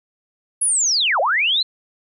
sine linear two-way sweep, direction down then up, 10690 to 502 to 4187 Hz, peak -15 dBFS, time 0.61-1.63 s, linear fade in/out 10 ms, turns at 1.2 s, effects none

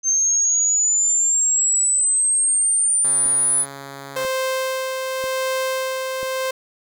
sine exponential sweep, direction up, 6272 to 9956 Hz, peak -15 dBFS, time 0.03-3.66 s, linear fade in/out 50 ms
5% pulse tone, 138.59 Hz, C#3, in tune, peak -22 dBFS, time 3.04-4.25 s, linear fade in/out 5 ms
click train, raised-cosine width 2 ms, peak -24 dBFS, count 4, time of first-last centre 3.26-6.23 s, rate 1.01 Hz
sawtooth tone with tremolo, 523.3 Hz, C5, in tune, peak -16 dBFS, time 4.16-6.51 s, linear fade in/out 5 ms, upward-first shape sine, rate 0.9 Hz, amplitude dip 35%
effects none

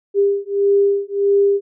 sine beating tone pair, 399.6 / 401.2 Hz, G4 / G4, +33 / +40 cents, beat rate 1.6 Hz, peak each -16 dBFS, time 0.14-1.61 s, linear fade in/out 50 ms, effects none

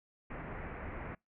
pink low-pass noise, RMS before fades -43 dBFS, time 0.3-1.15 s, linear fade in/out 5 ms, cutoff 2300 Hz, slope 48 dB/octave, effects noise-tail reverb RT60 0.2 s tail -26 dB re dry

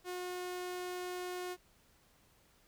sawtooth tone, 361 Hz, F#4, 43 cents flat, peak -35 dBFS, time 0.04-1.57 s, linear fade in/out 50 ms, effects pink hiss -68 dBFS RMS until 2.67 s

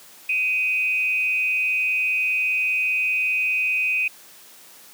sine tone with frequency modulation, 2505 Hz, D#7, 11 cents sharp, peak -19 dBFS, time 0.29-4.08 s, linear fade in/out 5 ms, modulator 205 Hz, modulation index 0.46, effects white hiss -47 dBFS RMS until 4.93 s + high-pass 150 Hz 12 dB/octave

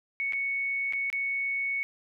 sine tone with dropouts, 2218 Hz, C#7, in tune, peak -27 dBFS, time 0.2-1.83 s, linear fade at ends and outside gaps 0 ms, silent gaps 0.324-0.333 / 0.925-0.934 / 1.101-1.128 s, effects none

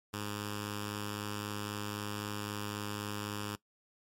5% pulse tone with notch filter, 103.83 Hz, G#2, in tune, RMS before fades -39 dBFS, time 0.13-3.56 s, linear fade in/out 10 ms, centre 660 Hz, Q 0.93, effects noise-tail reverb RT60 0.1 s tail -19 dB re dry + MP3 64 kbps

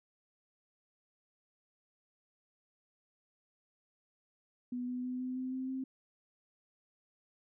sine tone with pitch steps, 246.9 / 249.5 / 252.1 / 254.7 / 257.4 / 260.1 / 262.8 Hz, B3 / B3 / B3 / C4 / C4 / C4 / C4, 0 / +18 / +36 / -46 / -28 / -10 / +8 cents, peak -35 dBFS, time 4.72-5.84 s, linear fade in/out 5 ms, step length 160 ms, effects none

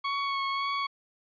sawtooth tone with vibrato, 1108.7 Hz, C#6, in tune, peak -24 dBFS, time 0.04-0.87 s, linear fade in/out 10 ms, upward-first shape sine, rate 1.8 Hz, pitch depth 19 cents each way, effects resampled to 11025 Hz

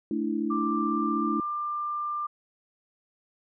sine chord, A suspended fourth, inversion none, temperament equal, 220 / 293.7 / 329.6 Hz, A3 / D4 / E4, 0 / 0 / 0 cents, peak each -30 dBFS, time 0.11-1.4 s, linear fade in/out 2 ms
sine tone with pitch glide, 1180 to 1191 Hz, D6 to D6, +8 to +24 cents, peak -28 dBFS, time 0.5-2.27 s, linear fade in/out 10 ms, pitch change +16 cents, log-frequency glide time 0.82-1.43 s
effects none

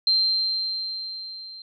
sine tone with level ramp, 4146 Hz, C8, 17 cents flat, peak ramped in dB -16 to -38 dBFS, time 0.07-1.62 s, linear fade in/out 2 ms, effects none

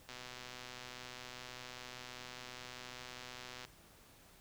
click train, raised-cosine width 0.2 ms, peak -30 dBFS, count 446, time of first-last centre 0.09-3.65 s, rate 125 Hz, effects pink hiss -62 dBFS RMS until 4.4 s

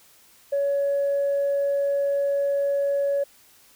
sine tone, 562 Hz, C#5, 24 cents sharp, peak -19 dBFS, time 0.52-3.24 s, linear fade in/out 10 ms, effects tanh soft clip ceiling -17 dBFS + white hiss -55 dBFS RMS until 3.75 s

